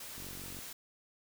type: noise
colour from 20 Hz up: white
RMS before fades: -46 dBFS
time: 0-0.73 s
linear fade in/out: 5 ms
type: click train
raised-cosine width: 3 ms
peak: -37 dBFS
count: 20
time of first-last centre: 0.18-0.589 s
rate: 46.4 Hz
effects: none